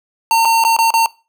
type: tone with dropouts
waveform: square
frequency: 910 Hz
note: A#5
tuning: 42 cents flat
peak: -10 dBFS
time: 0.31-1.06 s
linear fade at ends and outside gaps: 1 ms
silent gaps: 0.45-0.454 / 0.639-0.649 / 0.765-0.788 / 0.905-0.939 s
effects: noise-tail reverb RT60 0.3 s tail -21 dB re dry